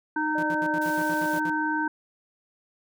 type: harmonic tone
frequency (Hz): 307.9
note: D#4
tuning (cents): -18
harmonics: 1 / 3 / 5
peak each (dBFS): -28 / -28 / -28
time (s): 0.16-1.88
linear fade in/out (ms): 5
type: tone with vibrato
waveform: sine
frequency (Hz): 600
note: D5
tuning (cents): +37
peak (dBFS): -32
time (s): 0.35-1.39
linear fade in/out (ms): 5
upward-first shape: sine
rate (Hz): 4.8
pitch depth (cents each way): 10
type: tone bursts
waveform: sawtooth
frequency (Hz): 170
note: F3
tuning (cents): -46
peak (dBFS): -31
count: 10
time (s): 0.38-1.5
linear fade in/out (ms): 2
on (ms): 49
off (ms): 70
type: noise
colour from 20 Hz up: white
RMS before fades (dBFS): -42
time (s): 0.81-1.4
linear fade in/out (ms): 10
effects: none